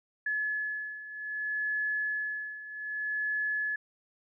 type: beating tone pair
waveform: sine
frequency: 1709 / 1709.63 Hz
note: G#6 / G#6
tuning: +49 / +50 cents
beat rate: 0.63 Hz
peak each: -36 / -32 dBFS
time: 0.26-3.76 s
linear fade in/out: 5 ms
effects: none